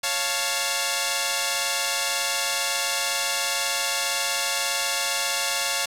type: chord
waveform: 5% pulse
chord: Db augmented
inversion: none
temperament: equal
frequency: 554.4 / 698.5 / 880 Hz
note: Db5 / F5 / A5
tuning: 0 / 0 / 0 cents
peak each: -16 dBFS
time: 0.03-5.86 s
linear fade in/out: 10 ms
effects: resampled to 32000 Hz + 7-bit